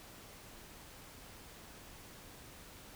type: silence
effects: pink hiss -54 dBFS RMS until 2.95 s